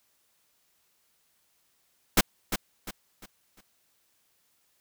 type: noise with echo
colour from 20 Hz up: pink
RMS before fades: -19 dBFS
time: 2.17-2.21 s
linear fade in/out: 5 ms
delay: 350 ms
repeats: 4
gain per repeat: -9 dB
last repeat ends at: 3.61 s
effects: white hiss -70 dBFS RMS until 4.8 s